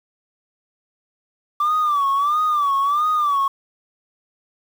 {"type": "tone with vibrato", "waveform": "sine", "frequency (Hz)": 1168, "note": "D6", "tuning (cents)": -10, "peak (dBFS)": -14, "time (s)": [1.6, 3.48], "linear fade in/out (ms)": 5, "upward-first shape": "sine", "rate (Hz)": 1.5, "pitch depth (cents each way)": 110, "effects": ["tanh soft clip ceiling -14 dBFS", "7-bit"]}